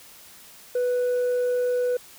sine tone, 493.9 Hz, B4, in tune, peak -18 dBFS, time 0.75-1.97 s, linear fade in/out 5 ms, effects tanh soft clip ceiling -20 dBFS + white hiss -48 dBFS RMS until 2.18 s

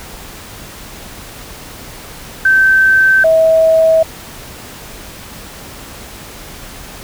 sine tone pair in turn, 1549 / 645.5 Hz, G6 / E5, -21 / -37 cents, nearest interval octave + minor third, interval 1516 cents, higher first, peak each -6 dBFS, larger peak neither, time 2.45-3.24 / 3.24-4.03 s, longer neither, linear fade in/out 5 ms, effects pink hiss -32 dBFS RMS until 7.03 s

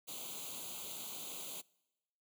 white noise with comb filter, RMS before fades -45 dBFS, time 0.07-1.62 s, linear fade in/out 20 ms, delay 0.28 ms, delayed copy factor +0.9, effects noise-tail reverb RT60 1.0 s tail -25 dB re dry + high-pass 150 Hz 12 dB/octave

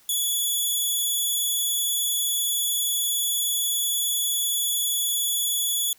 5% pulse tone with vibrato, 3408 Hz, G#7, 44 cents sharp, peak -15 dBFS, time 0.09-5.93 s, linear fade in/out 2 ms, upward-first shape square, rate 20 Hz, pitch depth 22 cents each way, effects white hiss -57 dBFS RMS until 5.98 s

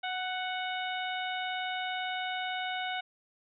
harmonic tone with a mistuned harmonic, 738 Hz, F#5, 5 cents flat, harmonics 1 / 2 / 3 / 4 / 5, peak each -35 / -38 / -40 / -41 / -42 dBFS, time 0.03-3.01 s, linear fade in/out 10 ms, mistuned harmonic 2, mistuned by +15 cents, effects none

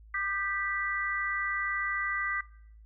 sine tone cluster, 1200 / 1564 / 1967 Hz, D6 / G6 / B6, +37 / -4 / -7 cents, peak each -35 / -35 / -31 dBFS, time 0.14-2.41 s, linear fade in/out 5 ms, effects noise-tail reverb RT60 0.6 s tail -20 dB re dry + added 54 Hz sine -50 dBFS peak until 2.85 s

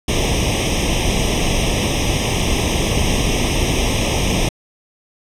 pink noise with comb filter, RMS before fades -17 dBFS, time 0.08-4.49 s, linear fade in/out 5 ms, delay 0.34 ms, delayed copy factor +1, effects low-pass 8000 Hz 12 dB/octave

